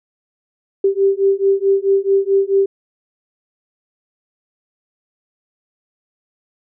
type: beating tone pair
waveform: sine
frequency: 389.9 / 394.5 Hz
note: G4 / G4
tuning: -9 / +11 cents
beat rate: 4.6 Hz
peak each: -15 dBFS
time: 0.84-2.66 s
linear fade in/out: 5 ms
effects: none